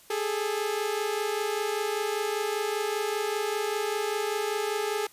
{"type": "tone pair together", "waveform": "sawtooth", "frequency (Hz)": [408.8, 433.9], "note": ["G#4", "A4"], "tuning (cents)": [-27, -24], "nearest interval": "minor second", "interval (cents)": 103, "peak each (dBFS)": -26, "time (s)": [0.1, 5.07], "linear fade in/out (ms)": 5, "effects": ["white hiss -55 dBFS RMS until 5.12 s", "resampled to 32000 Hz"]}